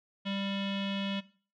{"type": "tone with low-pass filter", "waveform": "square", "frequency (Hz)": 197.3, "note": "G3", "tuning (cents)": 11, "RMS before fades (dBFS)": -34, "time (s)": [0.25, 1.21], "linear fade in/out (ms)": 20, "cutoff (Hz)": 3200, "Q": 7, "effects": ["noise-tail reverb RT60 0.4 s tail -17 dB re dry"]}